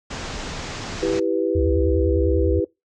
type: low-pass noise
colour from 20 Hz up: pink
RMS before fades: -31 dBFS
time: 0.1-1.2 s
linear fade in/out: 10 ms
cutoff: 7200 Hz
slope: 48 dB/octave
type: chord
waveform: sine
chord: E minor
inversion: none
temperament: equal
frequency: 329.6 / 392 / 493.9 Hz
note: E4 / G4 / B4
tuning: 0 / 0 / 0 cents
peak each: -23 dBFS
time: 1.02-2.65 s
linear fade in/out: 10 ms
type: tone with vibrato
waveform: sine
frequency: 74.7 Hz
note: D2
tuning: 30 cents sharp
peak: -19 dBFS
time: 1.55-2.6 s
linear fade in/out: 5 ms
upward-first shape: sine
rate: 10 Hz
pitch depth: 290 cents each way
effects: noise-tail reverb RT60 0.2 s tail -23 dB re dry